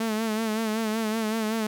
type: tone with vibrato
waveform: sawtooth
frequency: 220 Hz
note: A3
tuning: in tune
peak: -21 dBFS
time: 0-1.67 s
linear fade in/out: 5 ms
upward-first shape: sine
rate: 5.3 Hz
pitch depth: 55 cents each way
effects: none